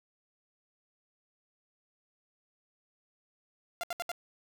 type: tone bursts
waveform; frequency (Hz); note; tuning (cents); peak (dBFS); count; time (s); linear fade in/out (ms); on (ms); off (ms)
sawtooth; 693; F5; -14; -29; 4; 3.81-4.116; 0; 24; 70
effects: none